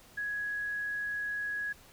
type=tone; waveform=sine; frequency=1669 Hz; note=G#6; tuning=8 cents sharp; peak=-32 dBFS; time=0.17-1.73 s; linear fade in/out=10 ms; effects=pink hiss -57 dBFS RMS until 1.92 s